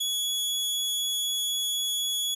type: tone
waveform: sawtooth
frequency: 3374 Hz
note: G#7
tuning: 27 cents sharp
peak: -23 dBFS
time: 0-2.35 s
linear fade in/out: 10 ms
effects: resampled to 32000 Hz